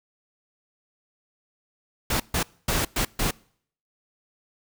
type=noise bursts at uneven times; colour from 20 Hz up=pink; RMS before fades=-24 dBFS; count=5; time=2.1-2.2 / 2.34-2.43 / 2.68-2.85 / 2.96-3.05 / 3.19-3.31 s; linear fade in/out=5 ms; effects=noise-tail reverb RT60 0.6 s tail -25 dB re dry